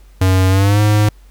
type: tone with pitch glide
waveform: square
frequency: 93.8 to 105.29 Hz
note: F#2 to G#2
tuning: +24 to +24 cents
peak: -10 dBFS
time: 0.21-1.09 s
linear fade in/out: 5 ms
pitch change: +200 cents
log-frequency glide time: 0.49-0.81 s
effects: added 47 Hz sine -40 dBFS peak until 1.3 s + pink hiss -54 dBFS RMS until 1.3 s